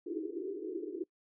white band-pass noise, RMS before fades -39 dBFS, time 0.06-1.04 s, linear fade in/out 5 ms, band 310 to 420 Hz, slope 96 dB/octave, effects noise-tail reverb RT60 0.1 s tail -24 dB re dry

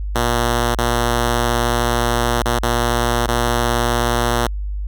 5% pulse tone with dropouts, 119.1 Hz, A#2, 38 cents sharp, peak -5 dBFS, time 0.15-4.47 s, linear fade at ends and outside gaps 5 ms, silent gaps 0.749-0.781 / 2.425-2.455 / 2.589-2.631 / 3.266-3.281 s, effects added 50 Hz sine -21 dBFS peak until 4.87 s

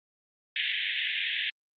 white band-pass noise, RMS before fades -30 dBFS, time 0.56-1.5 s, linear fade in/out 2 ms, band 1700 to 3600 Hz, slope 96 dB/octave, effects Opus 32 kbps

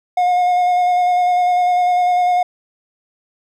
triangle tone with vibrato, 718 Hz, F5, 48 cents sharp, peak -10 dBFS, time 0.17-2.43 s, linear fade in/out 5 ms, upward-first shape square, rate 10 Hz, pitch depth 13 cents each way, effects none

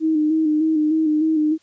sine tone with vibrato, 311.1 Hz, D#4, in tune, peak -15 dBFS, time 0-1.58 s, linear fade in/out 50 ms, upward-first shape square, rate 3.3 Hz, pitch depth 35 cents each way, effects white hiss -60 dBFS RMS until 1.62 s + resampled to 16000 Hz

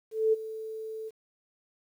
sine tone with ADSR envelope, 440 Hz, A4, in tune, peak -19 dBFS, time 0.11-1.11 s, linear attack 220 ms, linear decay 20 ms, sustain -16 dB, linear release 33 ms, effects 10-bit

